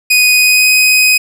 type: tone with pitch glide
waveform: sawtooth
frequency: 2489 to 2509 Hz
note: D#7 to D#7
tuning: 0 to +14 cents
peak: -3 dBFS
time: 0.1-1.18 s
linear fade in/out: 10 ms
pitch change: +14 cents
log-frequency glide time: 0.33-0.7 s
effects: none